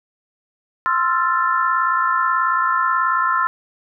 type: chord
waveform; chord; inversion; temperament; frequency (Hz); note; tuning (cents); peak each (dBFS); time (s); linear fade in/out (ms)
sine; F major seventh; second; equal with one note detuned; 1046.5 / 1318.5 / 1376.9 / 1760; C6 / E6 / F6 / A6; 0 / 0 / -25 / 0; -19 / -21 / -21 / -25; 0.86-3.47; 0
effects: none